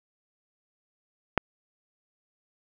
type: click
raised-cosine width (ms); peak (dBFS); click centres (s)
0.5; -5; 1.377
effects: none